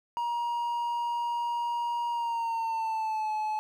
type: tone with pitch glide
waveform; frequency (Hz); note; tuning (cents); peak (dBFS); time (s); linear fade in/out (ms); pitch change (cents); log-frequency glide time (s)
triangle; 948 to 859.3; A#5 to A5; +29 to -41; -26; 0.17-3.59; 0; -170; 2.1-3.31
effects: 11-bit